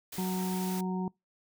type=noise; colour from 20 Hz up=white; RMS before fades=-42 dBFS; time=0.12-0.81 s; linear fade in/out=5 ms
type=harmonic tone; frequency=185 Hz; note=F#3; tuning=in tune; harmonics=1 / 2 / 4 / 5; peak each=-30 / -38 / -44 / -41 dBFS; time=0.18-1.08 s; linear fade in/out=2 ms
effects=noise-tail reverb RT60 0.2 s tail -26 dB re dry